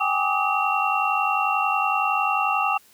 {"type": "tone cluster", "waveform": "sine", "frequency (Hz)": [775, 826, 1172, 1262, 2736], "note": ["G5", "G#5", "D6", "D#6", "F7"], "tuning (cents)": [-20, -10, -4, 24, -36], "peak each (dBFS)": -26, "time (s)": [0, 2.78], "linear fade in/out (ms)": 10, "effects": ["white hiss -55 dBFS RMS until 2.93 s"]}